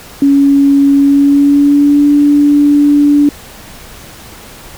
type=tone with pitch glide; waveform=sine; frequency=279.6 to 290 Hz; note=C#4 to D4; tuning=+15 to -22 cents; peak=-4 dBFS; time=0.22-3.29 s; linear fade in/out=2 ms; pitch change=+63 cents; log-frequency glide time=0.97-2.1 s; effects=pink hiss -33 dBFS RMS until 4.77 s

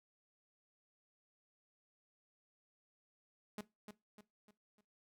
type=tone with echo; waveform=sawtooth; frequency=210 Hz; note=G#3; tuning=19 cents sharp; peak=-38 dBFS; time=3.58-3.61 s; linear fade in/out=2 ms; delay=300 ms; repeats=4; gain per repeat=-7 dB; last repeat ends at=4.81 s; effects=noise-tail reverb RT60 0.2 s tail -17 dB re dry

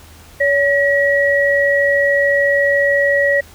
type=tone pair together; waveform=sine; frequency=565.8 / 1914 Hz; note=C#5 / A#6; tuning=+35 / +45 cents; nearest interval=octave + major sixth; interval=2110 cents; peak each=-14 dBFS; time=0.4-3.41 s; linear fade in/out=10 ms; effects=added 80 Hz sine -43 dBFS peak until 3.54 s + pink hiss -43 dBFS RMS until 3.54 s

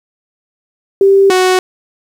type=tone pair in turn; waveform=sine / sawtooth; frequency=392 / 370 Hz; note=G4 / F#4; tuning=0 / 0 cents; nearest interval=minor second; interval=100 cents; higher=first; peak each=-4 dBFS; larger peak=neither; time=1.01-1.3 / 1.3-1.59 s; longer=neither; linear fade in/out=2 ms; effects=low-pass 10000 Hz 12 dB/octave + 7-bit

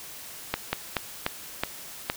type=slowing click train; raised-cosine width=0.3 ms; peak=-8 dBFS; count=6; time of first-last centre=0.54-2.099 s; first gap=190 ms; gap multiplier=1.25; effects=white hiss -42 dBFS RMS until 2.16 s

